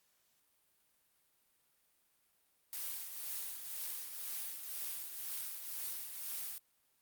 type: noise with tremolo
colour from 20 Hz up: blue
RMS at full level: -40 dBFS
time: 2.73-6.58 s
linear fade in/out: 0 ms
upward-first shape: triangle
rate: 2 Hz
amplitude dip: 55%
effects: white hiss -75 dBFS RMS until 7.01 s + Opus 48 kbps